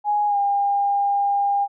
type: tone with pitch glide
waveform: sine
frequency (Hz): 830.6 to 804.6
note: G#5 to G5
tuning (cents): 0 to +45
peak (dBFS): -17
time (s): 0.04-1.68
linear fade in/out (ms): 50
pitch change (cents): -55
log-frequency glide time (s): 0.27-0.37
effects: none